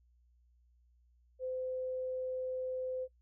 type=tone; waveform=sine; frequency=513 Hz; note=C5; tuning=34 cents flat; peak=-35 dBFS; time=1.39-3.08 s; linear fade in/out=50 ms; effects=noise-tail reverb RT60 0.1 s tail -20 dB re dry + added 60 Hz sine -65 dBFS peak until 3.21 s